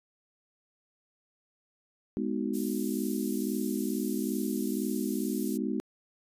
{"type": "chord", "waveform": "sine", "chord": "G# minor seventh", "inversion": "none", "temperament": "just", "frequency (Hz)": [207.7, 249.2, 311.5, 373.8], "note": ["G#3", "B3", "D#4", "F#4"], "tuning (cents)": [0, 16, 2, 18], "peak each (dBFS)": [-33, -33, -34, -37], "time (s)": [2.17, 5.8], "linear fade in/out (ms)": 0}
{"type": "high-pass noise", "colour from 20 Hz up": "white", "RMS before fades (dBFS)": -42, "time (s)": [2.53, 5.58], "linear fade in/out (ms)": 20, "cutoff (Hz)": 6100, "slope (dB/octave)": 12}
{"effects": ["resampled to 32000 Hz"]}